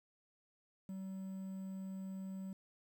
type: tone with quantisation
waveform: triangle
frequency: 191.4 Hz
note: G3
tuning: 41 cents flat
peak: -40 dBFS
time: 0.89-2.53 s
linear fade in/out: 2 ms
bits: 11
effects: none